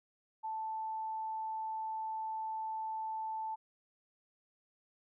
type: tone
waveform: sine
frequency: 880 Hz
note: A5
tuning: in tune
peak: -36 dBFS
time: 0.43-3.56 s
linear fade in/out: 20 ms
effects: none